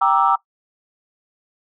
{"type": "chord", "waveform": "sine", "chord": "E half-diminished seventh", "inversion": "first", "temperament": "equal with one note detuned", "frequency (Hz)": [784, 938.8, 1174.7, 1318.5], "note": ["G5", "Bb5", "D6", "E6"], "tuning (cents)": [0, 12, 0, 0], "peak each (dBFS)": -18, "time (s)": [0.01, 0.36], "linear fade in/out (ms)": 10, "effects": ["noise-tail reverb RT60 0.1 s tail -19 dB re dry", "tanh soft clip ceiling -2 dBFS"]}